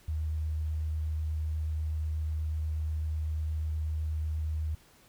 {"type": "tone with vibrato", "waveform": "sine", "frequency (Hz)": 77.78, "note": "D#2", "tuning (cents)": 0, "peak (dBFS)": -29, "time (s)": [0.08, 4.75], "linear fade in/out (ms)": 5, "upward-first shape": "sine", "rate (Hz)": 8.2, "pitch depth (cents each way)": 8, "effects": ["pink hiss -60 dBFS RMS until 5.08 s"]}